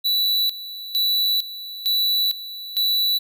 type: tone with tremolo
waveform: square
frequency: 3951 Hz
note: B7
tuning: in tune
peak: -18 dBFS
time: 0.04-3.19 s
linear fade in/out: 20 ms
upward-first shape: square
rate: 1.1 Hz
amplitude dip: 80%
effects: none